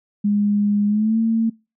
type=tone with pitch glide; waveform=sine; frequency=205.6 to 225.5 Hz; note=G#3 to A3; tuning=-17 to +43 cents; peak=-15 dBFS; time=0.24-1.5 s; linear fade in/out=10 ms; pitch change=+160 cents; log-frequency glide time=0.87-1.18 s; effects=noise-tail reverb RT60 0.3 s tail -26 dB re dry